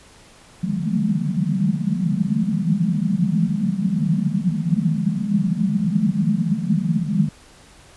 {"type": "band-pass noise", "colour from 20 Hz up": "white", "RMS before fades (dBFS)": -20, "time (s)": [0.63, 7.29], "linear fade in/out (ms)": 5, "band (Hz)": [150, 220], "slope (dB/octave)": 96, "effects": ["pink hiss -48 dBFS RMS until 7.96 s", "resampled to 24000 Hz"]}